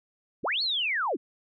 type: linear two-way sweep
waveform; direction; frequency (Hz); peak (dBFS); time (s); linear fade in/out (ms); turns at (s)
sine; up then down; 63.4 to 4438 to 193.9; -25; 0.43-1.17; 20; 0.62
effects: none